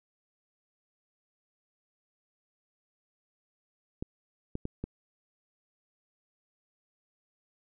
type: clicks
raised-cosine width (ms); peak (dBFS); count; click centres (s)
3; -21; 4; 4.025 / 4.554 / 4.654 / 4.84
effects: none